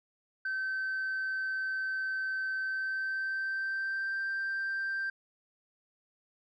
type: tone with pitch glide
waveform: sine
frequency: 1541 to 1572.5 Hz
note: G6 to G6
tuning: -30 to +5 cents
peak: -29 dBFS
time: 0.45-5.1 s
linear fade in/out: 5 ms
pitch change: +35 cents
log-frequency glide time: 2.6-4.22 s
effects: tanh soft clip ceiling -29 dBFS